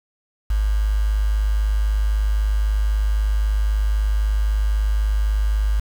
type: tone with quantisation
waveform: sine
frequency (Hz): 51.91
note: G#1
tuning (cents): 0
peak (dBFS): -16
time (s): 0.5-5.8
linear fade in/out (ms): 5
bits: 6
effects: none